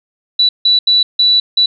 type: tone bursts at uneven times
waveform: sine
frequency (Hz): 3951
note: B7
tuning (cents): 0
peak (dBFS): -7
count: 5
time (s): 0.39-0.49 / 0.65-0.79 / 0.87-1.03 / 1.19-1.4 / 1.57-1.66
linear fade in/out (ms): 5
effects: none